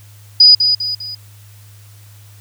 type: tone with echo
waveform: sine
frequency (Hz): 4939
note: D#8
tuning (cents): -14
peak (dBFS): -3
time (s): 0.4-0.55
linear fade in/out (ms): 5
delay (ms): 200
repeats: 3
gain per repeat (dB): -7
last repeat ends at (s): 1.15
effects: added 103 Hz sine -39 dBFS peak until 2.4 s + white hiss -48 dBFS RMS until 2.4 s